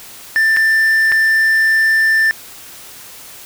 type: tone with dropouts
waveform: triangle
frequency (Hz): 1779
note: A6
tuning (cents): +19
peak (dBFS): -8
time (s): 0.36-2.31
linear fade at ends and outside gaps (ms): 0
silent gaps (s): 0.565-0.57 / 1.118-1.122
effects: white hiss -36 dBFS RMS until 3.45 s